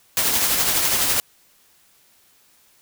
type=noise with tremolo; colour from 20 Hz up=white; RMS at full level=-18 dBFS; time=0.17-1.2 s; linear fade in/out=0 ms; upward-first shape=triangle; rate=12 Hz; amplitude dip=40%; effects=white hiss -57 dBFS RMS until 2.81 s